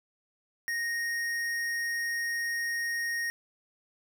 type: tone with tanh clipping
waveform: sine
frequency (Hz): 1863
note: A#6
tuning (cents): -2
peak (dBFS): -31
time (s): 0.68-3.3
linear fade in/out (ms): 0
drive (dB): 16
effects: none